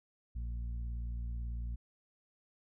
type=harmonic tone; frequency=58.2 Hz; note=A#1; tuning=2 cents flat; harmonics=1 / 2 / 3 / 4; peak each=-36 / -48 / -57 / -58 dBFS; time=0.35-1.76 s; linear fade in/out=10 ms; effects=none